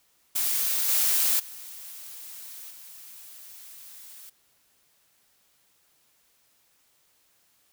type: noise with level steps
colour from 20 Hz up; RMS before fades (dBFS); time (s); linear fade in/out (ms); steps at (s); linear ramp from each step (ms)
blue; -26 / -23 / -42 / -46; 0.35-4.3; 10; 0.88 / 1.39 / 2.7; 10
effects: white hiss -66 dBFS RMS until 7.72 s